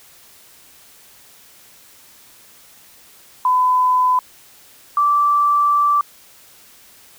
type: tone pair in turn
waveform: sine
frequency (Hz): 1007 / 1166.1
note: B5 / D6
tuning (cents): +33 / -13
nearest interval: minor third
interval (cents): 254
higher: second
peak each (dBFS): -12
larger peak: neither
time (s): 3.45-4.19 / 4.97-6.01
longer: second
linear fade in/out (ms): 2
effects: white hiss -47 dBFS RMS until 7.18 s